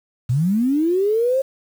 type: linear sweep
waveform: sine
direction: up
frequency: 112.7 to 545 Hz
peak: -15 dBFS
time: 0.29-1.42 s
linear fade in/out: 10 ms
effects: 7-bit